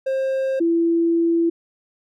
triangle / sine tone pair in turn, 532 / 335.1 Hz, C5 / E4, +29 / +29 cents, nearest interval minor sixth, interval 800 cents, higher first, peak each -17 / -15 dBFS, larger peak second, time 0.06-0.6 / 0.6-1.5 s, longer second, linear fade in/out 10 ms, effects none

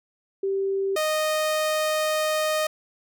sine / sawtooth tone pair in turn, 390 / 619.1 Hz, G4 / D#5, -9 / -9 cents, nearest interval minor sixth, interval 800 cents, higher second, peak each -22 / -18 dBFS, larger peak second, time 0.43-0.96 / 0.96-2.67 s, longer second, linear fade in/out 5 ms, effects none

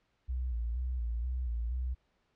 sine tone with vibrato, 60.2 Hz, B1, 44 cents flat, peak -31 dBFS, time 0.28-1.95 s, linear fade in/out 20 ms, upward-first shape square, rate 2.1 Hz, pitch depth 72 cents each way, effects pink hiss -75 dBFS RMS until 2.35 s + low-pass 4000 Hz 12 dB/octave

